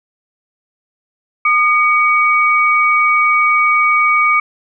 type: tone pair together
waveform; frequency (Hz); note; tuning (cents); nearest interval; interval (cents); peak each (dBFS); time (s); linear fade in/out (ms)
sine; 1220 / 2256; D#6 / C#7; -34 / +30; major seventh; 1064; -12; 1.45-4.4; 5
effects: none